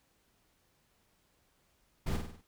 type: noise with echo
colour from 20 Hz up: brown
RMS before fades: -32 dBFS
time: 2.06-2.17 s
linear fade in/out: 10 ms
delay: 49 ms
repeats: 5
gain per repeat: -5 dB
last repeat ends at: 2.415 s
effects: pink hiss -72 dBFS RMS until 2.47 s